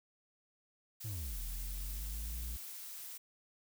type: noise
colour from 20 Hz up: blue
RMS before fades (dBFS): -47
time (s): 1-3.18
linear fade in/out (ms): 10
type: linear two-way sweep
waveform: triangle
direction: down then up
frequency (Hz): 116.54 to 39.4 to 59.5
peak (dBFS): -37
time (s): 1.04-2.57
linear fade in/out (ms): 10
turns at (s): 1.38
effects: none

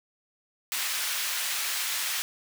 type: high-pass noise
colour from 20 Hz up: pink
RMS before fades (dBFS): -30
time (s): 0.72-2.22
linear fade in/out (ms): 0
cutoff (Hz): 1800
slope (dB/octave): 12
effects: none

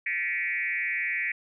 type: tone with frequency modulation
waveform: sine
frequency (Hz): 2093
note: C7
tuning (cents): 0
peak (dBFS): -26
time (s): 0.06-1.32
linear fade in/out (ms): 5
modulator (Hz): 173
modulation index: 1.8
effects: none

